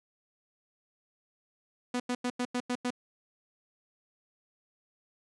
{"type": "tone bursts", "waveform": "sawtooth", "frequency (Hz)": 246.9, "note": "B3", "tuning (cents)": 0, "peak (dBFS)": -25, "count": 7, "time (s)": [1.94, 2.905], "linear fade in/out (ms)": 5, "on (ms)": 59, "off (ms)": 92, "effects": ["resampled to 22050 Hz"]}